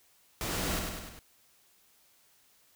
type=noise with echo; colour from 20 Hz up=pink; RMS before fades=-34 dBFS; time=0.41-0.79 s; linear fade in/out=0 ms; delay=100 ms; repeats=4; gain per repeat=-4 dB; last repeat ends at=1.19 s; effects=white hiss -65 dBFS RMS until 2.75 s